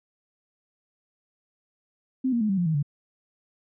sine tone with pitch steps, 260 / 235.7 / 213.6 / 193.66 / 175.55 / 159.13 / 144.24 Hz, C4 / A#3 / G#3 / G3 / F3 / D#3 / D3, -11 / +19 / +49 / -21 / +9 / +39 / -31 cents, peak -21 dBFS, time 2.24-2.828 s, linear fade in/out 10 ms, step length 84 ms, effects none

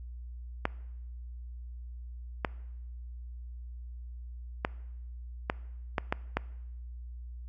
clicks, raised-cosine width 0.5 ms, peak -12 dBFS, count 7, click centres 0.654 / 2.448 / 4.649 / 5.499 / 5.982 / 6.125 / 6.37 s, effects noise-tail reverb RT60 0.9 s tail -22 dB re dry + added 60 Hz sine -40 dBFS peak until 7.48 s

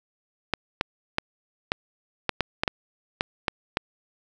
clicks, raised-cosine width 0.3 ms, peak -6 dBFS, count 11, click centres 0.537 / 0.811 / 1.184 / 1.719 / 2.293 / 2.407 / 2.635 / 2.678 / 3.209 / 3.482 / 3.771 s, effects none

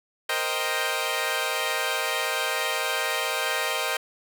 10% pulse chord, C minor seventh, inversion third, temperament equal, 466.2 / 523.3 / 622.3 / 784 Hz, Bb4 / C5 / Eb5 / G5, 0 / 0 / 0 / 0 cents, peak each -23 / -22 / -21 / -23 dBFS, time 0.29-3.97 s, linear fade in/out 5 ms, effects none

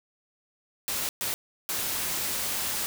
white noise bursts at uneven times, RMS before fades -30 dBFS, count 3, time 0.88-1.09 / 1.21-1.34 / 1.69-2.86 s, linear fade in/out 0 ms, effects none

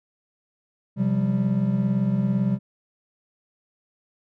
triangle chord, C suspended fourth, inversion none, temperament equal with one note detuned, 130.81 / 178.18 / 196 Hz, C3 / F3 / G3, 0 / +35 / 0 cents, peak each -23 / -25 / -20 dBFS, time 0.96-2.59 s, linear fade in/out 50 ms, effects none

